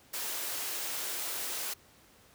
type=high-pass noise; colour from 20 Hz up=white; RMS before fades=-36 dBFS; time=0.13-1.74 s; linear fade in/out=10 ms; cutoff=300 Hz; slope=24 dB/octave; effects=pink hiss -60 dBFS RMS until 2.34 s + high-pass 60 Hz 12 dB/octave